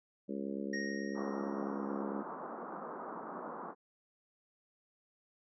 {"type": "harmonic tone", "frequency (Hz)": 69, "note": "C#2", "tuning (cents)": -7, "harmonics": [3, 4, 5, 6, 7, 8], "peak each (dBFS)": [-40, -42, -44, -46, -47, -48], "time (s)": [0.28, 2.23], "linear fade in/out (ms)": 20}
{"type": "tone with exponential decay", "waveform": "square", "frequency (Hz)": 1866, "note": "A#6", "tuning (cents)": 1, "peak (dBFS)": -37, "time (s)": [0.73, 2.02], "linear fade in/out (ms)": 5, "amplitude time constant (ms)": 280}
{"type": "band-pass noise", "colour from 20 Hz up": "white", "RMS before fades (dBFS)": -44, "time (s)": [1.14, 3.75], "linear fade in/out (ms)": 50, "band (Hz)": [180, 1300], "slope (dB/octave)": 48}
{"effects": ["resampled to 16000 Hz"]}